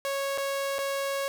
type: tone with dropouts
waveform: sawtooth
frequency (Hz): 552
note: C#5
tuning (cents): -7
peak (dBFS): -24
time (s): 0.05-1.28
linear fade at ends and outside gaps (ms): 0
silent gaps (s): 0.376-0.382 / 0.784-0.789
effects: none